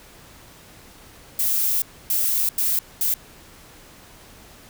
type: noise bursts at uneven times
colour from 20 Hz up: violet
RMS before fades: -21 dBFS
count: 4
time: 1.39-1.82 / 2.1-2.49 / 2.58-2.79 / 3.01-3.14 s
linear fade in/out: 2 ms
effects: pink hiss -47 dBFS RMS until 4.69 s